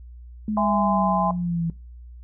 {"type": "exponential sweep", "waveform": "sine", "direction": "down", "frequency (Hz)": [214.9, 164.8], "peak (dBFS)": -22, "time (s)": [0.48, 1.7], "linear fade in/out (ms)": 2}
{"type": "chord", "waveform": "sine", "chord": "E augmented", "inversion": "none", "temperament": "just", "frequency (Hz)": [659.3, 824.1, 1030.1], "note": ["E5", "G#5", "B#5"], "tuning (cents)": [0, -14, -27], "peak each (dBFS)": -24, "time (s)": [0.57, 1.31], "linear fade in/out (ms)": 2}
{"effects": ["noise-tail reverb RT60 0.3 s tail -19 dB re dry", "added 60 Hz sine -39 dBFS peak until 2.23 s"]}